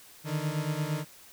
40% pulse beating tone pair, 148 / 156.7 Hz, D3 / D#3, +14 / +13 cents, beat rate 8.7 Hz, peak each -31 dBFS, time 0.24-1.05 s, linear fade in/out 50 ms, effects white hiss -53 dBFS RMS until 1.32 s

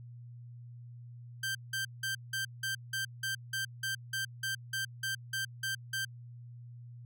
sawtooth tone bursts, 1568 Hz, G6, in tune, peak -29 dBFS, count 16, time 1.43-6.05 s, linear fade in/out 5 ms, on 120 ms, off 180 ms, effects added 120 Hz sine -46 dBFS peak until 7.05 s

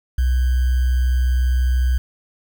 sine tone with sample-and-hold, 62.9 Hz, B1, 32 cents sharp, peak -14 dBFS, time 0.18-1.98 s, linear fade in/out 5 ms, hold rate 1575 Hz, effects none

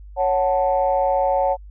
sine chord, F# minor, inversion second, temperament equal, 554.4 / 740 / 880 Hz, C#5 / F#5 / A5, 0 / 0 / 0 cents, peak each -19 / -20 / -22 dBFS, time 0.16-1.57 s, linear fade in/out 50 ms, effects tanh soft clip ceiling -7 dBFS + added 50 Hz sine -37 dBFS peak until 1.7 s

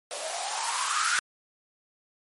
violet noise with band-pass filter sweep, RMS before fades -29 dBFS, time 0.11-1.19 s, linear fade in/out 0 ms, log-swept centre 550 to 1500 Hz, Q 8.5, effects MP3 48 kbps

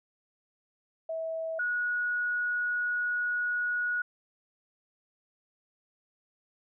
sine tone pair in turn, 649 / 1457 Hz, E5 / F#6, -27 / -27 cents, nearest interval octave + major second, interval 1400 cents, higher second, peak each -31 / -27 dBFS, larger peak second, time 1.09-1.59 / 1.59-4.02 s, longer second, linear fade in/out 5 ms, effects none

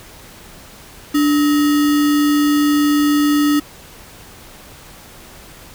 sine tone with sample-and-hold, 293.6 Hz, D4, in tune, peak -11 dBFS, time 1.14-3.6 s, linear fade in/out 10 ms, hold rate 1575 Hz, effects pink hiss -40 dBFS RMS until 5.74 s

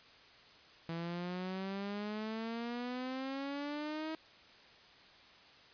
sawtooth exponential sweep, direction up, 164.8 to 319.9 Hz, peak -34 dBFS, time 0.89-4.15 s, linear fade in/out 0 ms, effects white hiss -59 dBFS RMS until 5.73 s + resampled to 11025 Hz

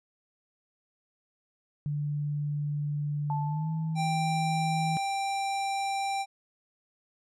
sine tone with pitch glide, 146.83 to 160.12 Hz, D3 to D#3, 0 to +50 cents, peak -28 dBFS, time 1.86-4.97 s, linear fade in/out 0 ms, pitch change +150 cents, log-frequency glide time 3.43-3.7 s
sine tone with exponential decay, 875 Hz, A5, 10 cents flat, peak -29 dBFS, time 3.3-4.45 s, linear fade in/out 1 ms, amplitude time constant 250 ms
square tone, 787 Hz, G5, 7 cents sharp, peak -29 dBFS, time 3.95-6.26 s, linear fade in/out 50 ms
effects resampled to 22050 Hz

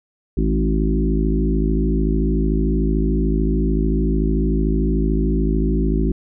harmonic tone with a mistuned harmonic, 53.5 Hz, A1, 48 cents flat, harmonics 1 / 3 / 4 / 5 / 6 / 7, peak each -18 / -23 / -24 / -25 / -26 / -26 dBFS, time 0.37-6.12 s, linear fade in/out 5 ms, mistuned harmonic 5, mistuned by +15 cents, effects none

